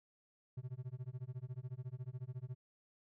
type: tone with tremolo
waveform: triangle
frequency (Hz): 126.5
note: B2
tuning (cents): +42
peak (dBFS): -37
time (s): 0.57-2.55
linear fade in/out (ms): 5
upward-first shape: sine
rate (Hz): 14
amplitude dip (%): 100
effects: none